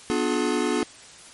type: chord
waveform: square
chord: B diminished seventh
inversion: none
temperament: just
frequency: 246.9 / 296.3 / 355.6 / 426.7 Hz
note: B3 / D4 / F4 / Ab4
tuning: 0 / +15 / +31 / +47 cents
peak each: -28 dBFS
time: 0.1-0.83 s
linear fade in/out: 0 ms
effects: white hiss -46 dBFS RMS until 1.33 s + MP3 48 kbps